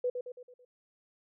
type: tone with echo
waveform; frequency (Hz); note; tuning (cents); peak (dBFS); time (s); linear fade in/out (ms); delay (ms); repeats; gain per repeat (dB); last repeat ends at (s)
sine; 495.7; B4; +6; -27; 0.04-0.1; 5; 110; 5; -6; 0.65
effects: none